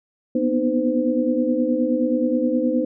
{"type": "tone cluster", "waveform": "sine", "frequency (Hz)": [242.2, 251.7, 307.6, 512], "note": ["B3", "B3", "D#4", "C5"], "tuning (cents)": [-34, 33, -20, -38], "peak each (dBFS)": -23, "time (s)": [0.35, 2.85], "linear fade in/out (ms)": 5, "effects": []}